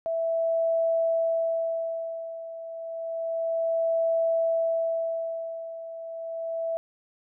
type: tone with tremolo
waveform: sine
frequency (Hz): 659.3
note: E5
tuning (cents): 0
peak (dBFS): -21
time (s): 0.06-6.77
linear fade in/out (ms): 0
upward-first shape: sine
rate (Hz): 0.3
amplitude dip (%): 80
effects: none